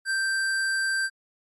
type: tone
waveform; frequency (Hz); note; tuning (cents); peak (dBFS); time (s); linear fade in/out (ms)
square; 1568; G6; 0; -24; 0.05-1.1; 50
effects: MP3 48 kbps